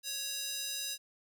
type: tone with high-pass filter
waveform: square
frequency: 554.4 Hz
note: C#5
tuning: in tune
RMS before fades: -38 dBFS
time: 0.03-0.98 s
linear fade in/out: 50 ms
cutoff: 4400 Hz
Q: 1.3
effects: none